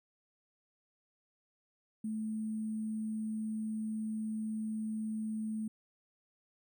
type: tone with sample-and-hold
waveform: sine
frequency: 218.1 Hz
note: A3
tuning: 15 cents flat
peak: -34 dBFS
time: 2.04-5.68 s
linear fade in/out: 5 ms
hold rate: 8820 Hz
effects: none